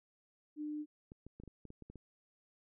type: tone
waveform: sine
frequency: 300.4 Hz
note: D4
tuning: 39 cents sharp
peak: -38 dBFS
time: 0.56-0.86 s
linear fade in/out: 50 ms
type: clicks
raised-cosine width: 3 ms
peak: -38 dBFS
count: 10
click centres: 1.119 / 1.266 / 1.4 / 1.436 / 1.477 / 1.653 / 1.704 / 1.823 / 1.9 / 1.957 s
effects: none